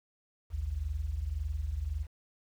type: tone pair together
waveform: sine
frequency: 55.18 / 77 Hz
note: A1 / D#2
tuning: +6 / -17 cents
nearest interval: tritone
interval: 577 cents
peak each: -36 / -33 dBFS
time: 0.5-2.07 s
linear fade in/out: 50 ms
effects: 10-bit